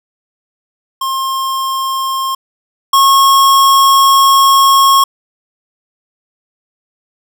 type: tone pair in turn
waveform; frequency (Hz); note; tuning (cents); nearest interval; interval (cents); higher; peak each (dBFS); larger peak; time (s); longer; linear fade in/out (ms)
square; 1067 / 1090; C6 / C#6; +34 / -29; unison; 37; second; -15 / -6; second; 1.01-2.35 / 2.93-5.04; second; 5
effects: none